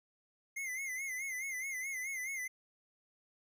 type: tone with vibrato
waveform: square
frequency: 2093 Hz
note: C7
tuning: in tune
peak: -38 dBFS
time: 0.56-2.48 s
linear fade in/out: 10 ms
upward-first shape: sine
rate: 4.7 Hz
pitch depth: 87 cents each way
effects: none